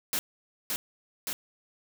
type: noise with echo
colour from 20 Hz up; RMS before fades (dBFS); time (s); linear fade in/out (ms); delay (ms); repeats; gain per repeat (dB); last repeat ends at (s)
white; -29; 0.13-0.19; 0; 570; 2; -2; 1.33
effects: none